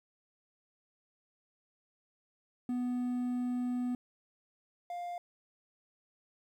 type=tone pair in turn; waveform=triangle; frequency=247.1 / 701.9 Hz; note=B3 / F5; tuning=+1 / +9 cents; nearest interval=octave + tritone; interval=1808 cents; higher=second; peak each=-29 / -35 dBFS; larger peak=first; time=2.69-3.95 / 4.9-5.18 s; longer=first; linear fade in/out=2 ms; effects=11-bit